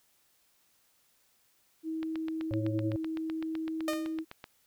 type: tone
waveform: sine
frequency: 320 Hz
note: D#4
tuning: 49 cents sharp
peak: -32 dBFS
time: 1.83-4.25 s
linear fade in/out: 50 ms
type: click train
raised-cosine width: 0.3 ms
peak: -26 dBFS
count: 20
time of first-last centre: 2.03-4.441 s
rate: 7.88 Hz
type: harmonic tone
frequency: 110 Hz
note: A2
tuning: in tune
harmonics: 1 / 3 / 5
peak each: -32 / -37 / -39 dBFS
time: 2.51-2.96 s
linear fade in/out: 0 ms
type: tone with exponential decay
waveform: sawtooth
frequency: 611 Hz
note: D#5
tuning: 32 cents flat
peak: -24 dBFS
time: 3.88-4.2 s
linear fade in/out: 1 ms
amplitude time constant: 68 ms
effects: white hiss -69 dBFS RMS until 4.66 s